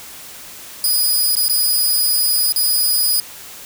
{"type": "tone with dropouts", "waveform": "10% pulse", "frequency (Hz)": 4945, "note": "D#8", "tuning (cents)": -12, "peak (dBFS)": -7, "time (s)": [0.84, 3.2], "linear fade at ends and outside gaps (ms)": 1, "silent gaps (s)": [[1.353, 1.368], [1.482, 1.496], [2.523, 2.561]], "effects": ["white hiss -36 dBFS RMS until 3.65 s"]}